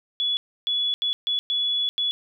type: tone bursts at uneven times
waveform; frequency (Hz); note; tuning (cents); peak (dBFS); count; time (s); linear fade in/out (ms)
sine; 3406; G#7; +43; -21; 6; 0.2-0.37 / 0.67-0.94 / 1.02-1.13 / 1.27-1.39 / 1.5-1.89 / 1.98-2.11; 0
effects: none